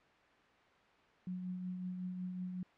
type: tone with tremolo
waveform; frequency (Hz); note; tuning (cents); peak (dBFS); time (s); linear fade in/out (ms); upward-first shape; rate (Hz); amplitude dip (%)
sine; 182.3; F#3; -25; -37; 1.27-2.63; 2; triangle; 5.4; 40
effects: white hiss -65 dBFS RMS until 2.77 s + low-pass 2000 Hz 12 dB/octave